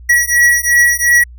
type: beating tone pair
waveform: square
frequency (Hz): 1924 / 1926.8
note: B6 / B6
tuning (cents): -46 / -43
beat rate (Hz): 2.8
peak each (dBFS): -12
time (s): 0.09-1.24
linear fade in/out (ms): 10
effects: added 60 Hz sine -32 dBFS peak until 1.38 s